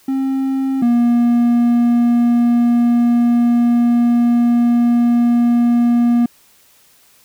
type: tone pair in turn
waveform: triangle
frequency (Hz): 267.5 / 238.3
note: C4 / A#3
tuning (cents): +38 / +38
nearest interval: major second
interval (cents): 200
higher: first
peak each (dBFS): -13 / -8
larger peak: second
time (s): 0.08-0.82 / 0.82-6.26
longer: second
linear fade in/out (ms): 5
effects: white hiss -51 dBFS RMS until 7.24 s